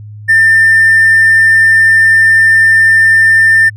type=tone with hard clipping; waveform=triangle; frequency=1794 Hz; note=A6; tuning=33 cents sharp; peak=-4 dBFS; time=0.28-3.7 s; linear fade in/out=20 ms; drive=4 dB; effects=added 105 Hz sine -26 dBFS peak until 3.76 s